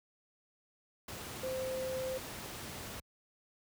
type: tone in noise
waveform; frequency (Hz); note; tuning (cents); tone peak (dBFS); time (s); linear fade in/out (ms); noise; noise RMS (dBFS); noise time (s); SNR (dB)
sine; 520; C5; -11; -35; 1.43-2.18; 5; pink; -44; 1.08-3; +6
effects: high-pass 60 Hz 12 dB/octave